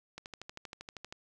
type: click train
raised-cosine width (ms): 0.2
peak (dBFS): -26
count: 13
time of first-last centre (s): 0.18-1.125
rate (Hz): 12.7
effects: none